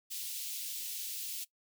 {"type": "high-pass noise", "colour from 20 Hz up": "white", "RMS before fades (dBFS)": -40, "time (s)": [0.1, 1.45], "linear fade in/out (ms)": 20, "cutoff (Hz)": 2800, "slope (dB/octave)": 24, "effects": ["noise-tail reverb RT60 0.1 s tail -19 dB re dry"]}